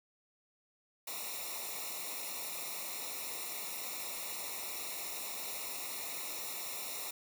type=noise with comb filter; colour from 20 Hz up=white; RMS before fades=-41 dBFS; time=1.07-7.11 s; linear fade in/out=5 ms; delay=0.63 ms; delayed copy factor=-0.95; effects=none